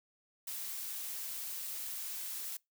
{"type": "noise", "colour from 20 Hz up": "blue", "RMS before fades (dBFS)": -41, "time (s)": [0.47, 2.57], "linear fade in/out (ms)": 5, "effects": ["noise-tail reverb RT60 0.2 s tail -25 dB re dry"]}